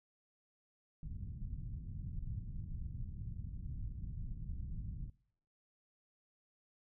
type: low-pass noise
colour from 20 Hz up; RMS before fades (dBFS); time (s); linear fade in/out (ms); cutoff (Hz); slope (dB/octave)
pink; -43; 1.03-5.1; 2; 160; 24
effects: noise-tail reverb RT60 0.7 s tail -24 dB re dry